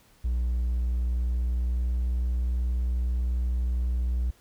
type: tone with pitch glide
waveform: triangle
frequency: 60.4 to 61.24 Hz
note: B1 to B1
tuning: -38 to -14 cents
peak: -21 dBFS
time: 0.24-4.31 s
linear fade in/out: 10 ms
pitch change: +24 cents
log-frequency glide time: 0.61-2.17 s
effects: tanh soft clip ceiling -17 dBFS + pink hiss -60 dBFS RMS until 4.4 s